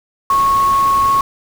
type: tone in noise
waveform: sine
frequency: 1100 Hz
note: C#6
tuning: 14 cents flat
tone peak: -10 dBFS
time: 0.3-1.21 s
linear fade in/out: 2 ms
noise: pink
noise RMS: -28 dBFS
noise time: 0.3-1.21 s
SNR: +15 dB
effects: none